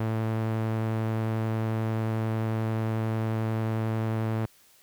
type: tone with low-pass filter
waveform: sawtooth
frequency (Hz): 111.1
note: A2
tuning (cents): +17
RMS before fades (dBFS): -28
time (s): 0-4.46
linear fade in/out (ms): 5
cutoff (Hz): 2200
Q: 0.51
effects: white hiss -59 dBFS RMS until 4.82 s